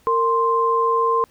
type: tone pair together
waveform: sine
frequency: 459.5 / 1046.5 Hz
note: A#4 / C6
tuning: -25 / 0 cents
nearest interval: octave + major second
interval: 1425 cents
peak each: -20 / -17 dBFS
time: 0.07-1.24 s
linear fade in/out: 0 ms
effects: pink hiss -57 dBFS RMS until 1.3 s